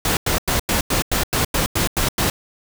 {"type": "noise bursts", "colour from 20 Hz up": "pink", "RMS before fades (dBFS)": -19, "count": 11, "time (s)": [0.05, 2.3], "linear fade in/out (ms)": 2, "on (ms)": 120, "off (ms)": 93, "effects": []}